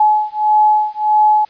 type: beating tone pair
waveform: sine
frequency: 850 / 851.6 Hz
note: G#5 / G#5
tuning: +40 / +43 cents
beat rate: 1.6 Hz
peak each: -13 dBFS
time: 0-1.45 s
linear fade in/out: 5 ms
effects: white hiss -48 dBFS RMS until 1.49 s + resampled to 11025 Hz